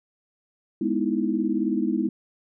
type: chord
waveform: sine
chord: E major seventh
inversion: first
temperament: equal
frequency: 207.7 / 246.9 / 311.1 / 329.6 Hz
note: G#3 / B3 / D#4 / E4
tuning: 0 / 0 / 0 / 0 cents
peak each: -27 dBFS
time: 0.81-2.09 s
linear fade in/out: 5 ms
effects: none